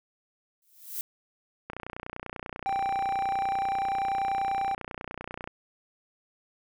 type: noise with exponential growth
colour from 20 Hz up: violet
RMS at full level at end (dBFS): -31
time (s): 0.62-1.01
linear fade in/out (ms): 1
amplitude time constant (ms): 83
type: click train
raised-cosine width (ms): 0.5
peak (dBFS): -21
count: 115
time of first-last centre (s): 1.7-5.475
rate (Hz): 30.2
type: tone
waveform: triangle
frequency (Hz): 784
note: G5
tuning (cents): 0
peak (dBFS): -24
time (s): 2.66-4.75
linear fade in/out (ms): 5
effects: none